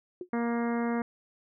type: tone with exponential decay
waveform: sine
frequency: 359.6 Hz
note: F#4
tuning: 49 cents flat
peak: -30 dBFS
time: 0.21-0.29 s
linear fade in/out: 2 ms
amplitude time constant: 16 ms
type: harmonic tone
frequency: 235.1 Hz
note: A#3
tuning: 15 cents sharp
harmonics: 1 / 2 / 3 / 4 / 5 / 6 / 7 / 8 / 9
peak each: -28 / -34 / -38 / -40 / -42 / -44 / -45 / -46 / -47 dBFS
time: 0.33-1.02 s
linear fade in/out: 2 ms
effects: none